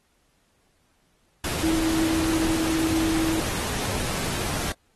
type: tone in noise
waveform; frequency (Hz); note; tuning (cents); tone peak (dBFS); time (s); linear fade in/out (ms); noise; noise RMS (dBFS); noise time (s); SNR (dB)
sine; 322.6; E4; -37; -22; 1.63-3.4; 2; pink; -29; 1.44-4.72; +4
effects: pink hiss -67 dBFS RMS until 4.95 s + AAC 32 kbps